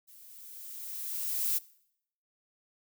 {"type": "noise with level ramp", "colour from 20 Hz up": "violet", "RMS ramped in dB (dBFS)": [-55, -28], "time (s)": [0.07, 1.59], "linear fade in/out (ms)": 20, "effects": ["noise-tail reverb RT60 0.7 s tail -21 dB re dry"]}